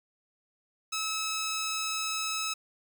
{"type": "tone", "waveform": "10% pulse", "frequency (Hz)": 1295, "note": "E6", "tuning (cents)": -31, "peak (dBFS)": -22, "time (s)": [0.92, 2.54], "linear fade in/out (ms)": 10, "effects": ["10-bit"]}